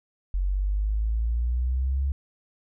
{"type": "exponential sweep", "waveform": "sine", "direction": "up", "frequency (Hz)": [45.5, 69.7], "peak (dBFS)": -22, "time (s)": [0.34, 2.12], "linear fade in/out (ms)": 0, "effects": []}